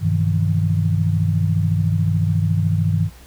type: tone cluster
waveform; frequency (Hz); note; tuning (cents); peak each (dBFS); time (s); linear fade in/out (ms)
sine; 99.3 / 124.8 / 157.4 / 171.3; G2 / B2 / D#3 / F3; +23 / +19 / +20 / -33; -18 / -27 / -19 / -26; 0-3.1; 50
effects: added 62 Hz sine -42 dBFS peak until 3.26 s + pink hiss -47 dBFS RMS until 3.26 s